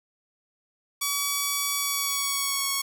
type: tone with pitch glide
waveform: 5% pulse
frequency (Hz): 1138 to 1105.6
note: C#6 to C#6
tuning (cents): +45 to -5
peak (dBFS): -13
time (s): 1.01-2.82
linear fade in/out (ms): 10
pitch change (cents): -50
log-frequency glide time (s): 1.76-2.7
effects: none